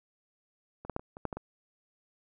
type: clicks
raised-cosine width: 1 ms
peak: -30 / -20 / -17 / -30 / -30 / -17 / -22 / -24 dBFS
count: 8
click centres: 0.85 / 0.897 / 0.964 / 0.995 / 1.169 / 1.253 / 1.328 / 1.37 s
effects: none